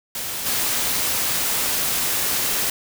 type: noise with level steps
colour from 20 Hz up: white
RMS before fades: -28 / -22 dBFS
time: 0.15-2.7 s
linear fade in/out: 2 ms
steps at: 0.45 s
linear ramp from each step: 20 ms
effects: none